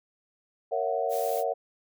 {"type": "chord", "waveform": "sine", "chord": "F# dominant seventh", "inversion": "first", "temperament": "just", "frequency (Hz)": [462.5, 555, 666, 740], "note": ["A#4", "C#5", "E5", "F#5"], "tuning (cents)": [-14, 2, 18, 0], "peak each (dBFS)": -31, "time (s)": [0.71, 1.54], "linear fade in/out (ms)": 20}
{"type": "noise", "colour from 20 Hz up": "blue", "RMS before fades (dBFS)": -40, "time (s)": [1.09, 1.44], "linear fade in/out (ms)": 50}
{"effects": []}